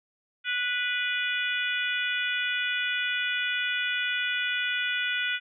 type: harmonic tone with a mistuned harmonic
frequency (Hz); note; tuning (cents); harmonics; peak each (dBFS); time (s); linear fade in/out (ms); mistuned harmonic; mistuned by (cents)
490.9; B4; -10; 3 / 4 / 5 / 6 / 7; -29 / -34 / -32 / -34 / -35; 0.44-5.4; 50; 4; +20
effects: none